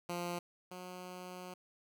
10% pulse tone pair in turn, 174.61 / 181.53 Hz, F3 / F#3, 0 / -33 cents, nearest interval minor second, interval 67 cents, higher second, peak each -29 / -37 dBFS, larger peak first, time 0.09-0.39 / 0.71-1.54 s, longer second, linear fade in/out 5 ms, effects none

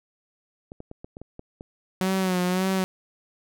clicks, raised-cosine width 2 ms, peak -25 dBFS, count 8, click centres 0.719 / 0.804 / 0.914 / 1.045 / 1.169 / 1.216 / 1.394 / 1.609 s
sawtooth tone with vibrato, 185 Hz, F#3, in tune, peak -18 dBFS, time 2.01-2.84 s, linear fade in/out 0 ms, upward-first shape sine, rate 1.8 Hz, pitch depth 54 cents each way
effects none

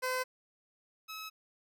15% pulse tone pair in turn, 511 / 1287.6 Hz, C5 / E6, -41 / -41 cents, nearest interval octave + major third, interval 1600 cents, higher second, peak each -25 / -35 dBFS, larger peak first, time 0.02-0.24 / 1.08-1.3 s, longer neither, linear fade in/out 20 ms, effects none

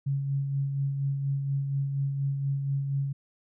sine tone with tremolo, 138.59 Hz, C#3, in tune, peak -24 dBFS, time 0.06-3.13 s, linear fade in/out 10 ms, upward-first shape sine, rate 4.2 Hz, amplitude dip 40%, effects none

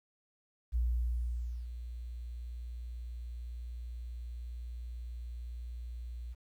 sine tone with ADSR envelope, 59.5 Hz, A#1, 36 cents sharp, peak -27 dBFS, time 0.72-6.35 s, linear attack 35 ms, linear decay 910 ms, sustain -12 dB, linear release 30 ms, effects 11-bit

